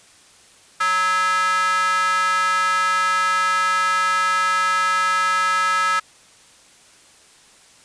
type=tone with high-pass filter; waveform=square; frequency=185 Hz; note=F#3; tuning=in tune; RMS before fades=-19 dBFS; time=0.8-6 s; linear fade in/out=10 ms; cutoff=1400 Hz; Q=9; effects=white hiss -50 dBFS RMS until 7.84 s + resampled to 22050 Hz